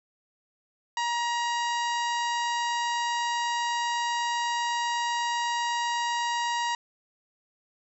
harmonic tone with a mistuned harmonic, 948 Hz, A#5, 29 cents sharp, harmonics 1 / 2 / 3 / 4 / 5 / 6 / 7 / 8, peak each -27 / -33 / -37 / -39 / -41 / -43 / -44 / -45 dBFS, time 0.97-6.75 s, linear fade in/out 2 ms, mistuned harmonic 4, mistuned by +23 cents, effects none

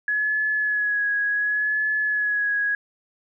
sine tone with vibrato, 1688 Hz, G#6, 28 cents sharp, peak -20 dBFS, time 0.08-2.75 s, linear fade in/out 2 ms, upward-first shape sine, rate 0.69 Hz, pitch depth 29 cents each way, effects none

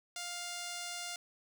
5% pulse tone, 702 Hz, F5, 9 cents sharp, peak -28 dBFS, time 0.16-1.16 s, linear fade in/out 2 ms, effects none

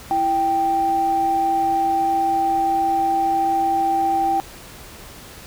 sine tone pair together, 331.5 / 784 Hz, E4 / G5, +10 / 0 cents, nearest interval octave + minor third, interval 1490 cents, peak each -25 / -16 dBFS, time 0.11-4.4 s, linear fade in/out 0 ms, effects tanh soft clip ceiling -9 dBFS + pink hiss -40 dBFS RMS until 5.46 s

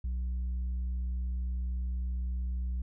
sine tone with tanh clipping, 61.74 Hz, B1, in tune, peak -31 dBFS, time 0.04-2.82 s, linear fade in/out 5 ms, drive 3 dB, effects none

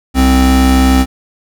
square tone pair together, 64.95 / 261.6 Hz, C2 / C4, -12 / 0 cents, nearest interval 2 octaves, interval 2412 cents, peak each -10 dBFS, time 0.14-1.06 s, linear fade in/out 50 ms, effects none

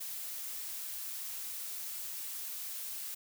blue noise, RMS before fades -41 dBFS, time 0-3.15 s, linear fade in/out 10 ms, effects none

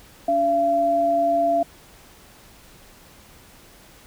sine tone pair together, 286.1 / 680.5 Hz, D4 / F5, -45 / -45 cents, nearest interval octave + minor third, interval 1500 cents, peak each -27 / -17 dBFS, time 0.28-1.63 s, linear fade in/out 5 ms, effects pink hiss -49 dBFS RMS until 4.06 s

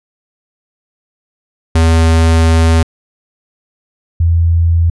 square / sine tone pair in turn, 81.7 / 83.9 Hz, E2 / E2, -15 / +31 cents, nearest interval unison, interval 46 cents, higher second, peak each -7 dBFS, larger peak neither, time 1.75-2.83 / 4.2-4.9 s, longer first, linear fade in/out 5 ms, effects resampled to 24000 Hz

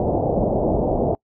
white low-pass noise, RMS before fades -20 dBFS, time 0-1.15 s, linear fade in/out 2 ms, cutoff 740 Hz, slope 48 dB/octave, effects noise-tail reverb RT60 0.1 s tail -25 dB re dry

